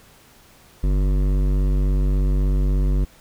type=tone with hard clipping; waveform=triangle; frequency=48.26 Hz; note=G1; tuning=26 cents flat; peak=-18 dBFS; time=0.83-3.05 s; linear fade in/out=10 ms; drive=18 dB; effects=pink hiss -51 dBFS RMS until 3.2 s